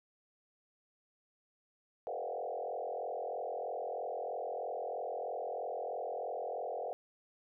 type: tone with frequency modulation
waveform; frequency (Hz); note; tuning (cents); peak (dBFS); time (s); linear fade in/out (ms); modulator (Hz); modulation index
sine; 603; D5; +46; -36; 2.07-6.93; 0; 43.1; 3.7
effects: none